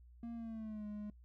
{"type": "tone with pitch glide", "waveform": "triangle", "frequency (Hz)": [233.1, 208.9], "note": ["A#3", "G#3"], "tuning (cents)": [0, 10], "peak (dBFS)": -40, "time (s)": [0.23, 1.1], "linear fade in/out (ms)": 2, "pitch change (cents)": -190, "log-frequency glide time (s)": [0.34, 0.86], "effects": ["noise-tail reverb RT60 0.1 s tail -20 dB re dry", "added 60 Hz sine -57 dBFS peak until 1.24 s"]}